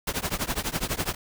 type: noise with tremolo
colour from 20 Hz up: pink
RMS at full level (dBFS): -25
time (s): 0.07-1.15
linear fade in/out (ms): 5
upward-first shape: triangle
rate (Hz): 12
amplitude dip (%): 100
effects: none